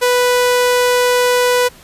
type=tone; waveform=sawtooth; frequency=493.9 Hz; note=B4; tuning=in tune; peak=-7 dBFS; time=0.01-1.69 s; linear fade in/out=20 ms; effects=pink hiss -42 dBFS RMS until 1.83 s + resampled to 32000 Hz